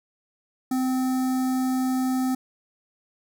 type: tone with notch filter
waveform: square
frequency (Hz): 258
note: C4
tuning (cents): -24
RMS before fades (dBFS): -24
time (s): 0.71-2.35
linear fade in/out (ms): 5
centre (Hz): 2800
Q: 0.52
effects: none